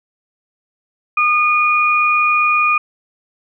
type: tone pair together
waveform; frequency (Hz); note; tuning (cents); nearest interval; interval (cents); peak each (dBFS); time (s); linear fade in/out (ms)
sine; 1222.5 / 2445; D#6 / D#7; -31 / -31; octave; 1200; -14; 1.17-2.78; 5
effects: none